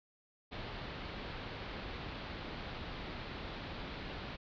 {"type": "low-pass noise", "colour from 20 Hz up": "pink", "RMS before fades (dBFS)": -44, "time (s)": [0.51, 4.37], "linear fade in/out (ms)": 20, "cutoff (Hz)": 4400, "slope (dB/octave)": 48, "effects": []}